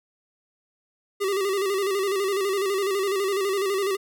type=tone with vibrato; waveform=square; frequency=392 Hz; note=G4; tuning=in tune; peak=-23 dBFS; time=1.2-3.97 s; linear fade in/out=20 ms; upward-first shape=square; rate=12 Hz; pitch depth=58 cents each way; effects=none